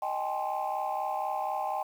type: chord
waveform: sine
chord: Ab major seventh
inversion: second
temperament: equal with one note detuned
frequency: 622.3 / 784 / 848.1 / 1046.5 Hz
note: Eb5 / G5 / Ab5 / C6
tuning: 0 / 0 / +36 / 0 cents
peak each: -36 / -31 / -34 / -36 dBFS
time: 0.02-1.83 s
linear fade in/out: 5 ms
effects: tanh soft clip ceiling -23 dBFS + 9-bit